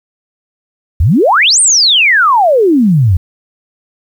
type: exponential two-way sweep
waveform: sine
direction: up then down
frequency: 67.2 to 9200 to 82.2 Hz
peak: -5 dBFS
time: 1-3.17 s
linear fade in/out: 5 ms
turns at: 1.6 s
effects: 7-bit